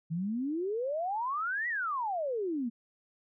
sine exponential two-way sweep, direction up then down, 155.56 to 1975.5 to 222.7 Hz, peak -30 dBFS, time 0.1-2.7 s, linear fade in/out 20 ms, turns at 1.68 s, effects none

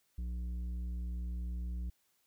triangle tone with tanh clipping, 60.2 Hz, B1, 44 cents flat, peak -37 dBFS, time 0.18-1.9 s, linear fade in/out 5 ms, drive 12 dB, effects white hiss -75 dBFS RMS until 2.26 s

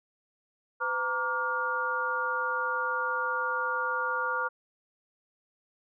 sine tone cluster, 506 / 929 / 1164 / 1418 Hz, B4 / A#5 / D6 / F6, +42 / -6 / -16 / +26 cents, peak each -36 / -34 / -33 / -30 dBFS, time 0.8-4.49 s, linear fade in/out 20 ms, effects none

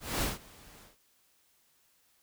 pink noise with ADSR envelope, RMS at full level -30 dBFS, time 0-0.97 s, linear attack 220 ms, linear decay 160 ms, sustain -24 dB, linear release 150 ms, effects white hiss -69 dBFS RMS until 2.22 s

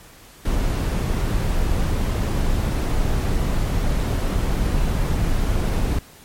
brown noise, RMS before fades -20 dBFS, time 0.45-5.99 s, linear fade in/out 5 ms, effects pink hiss -46 dBFS RMS until 6.24 s + MP3 64 kbps

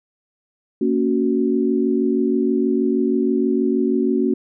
sine chord, F# major, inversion first, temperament just, 231.2 / 277.5 / 370 Hz, A#3 / C#4 / F#4, -14 / +2 / 0 cents, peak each -20 dBFS, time 0.81-4.34 s, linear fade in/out 5 ms, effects none

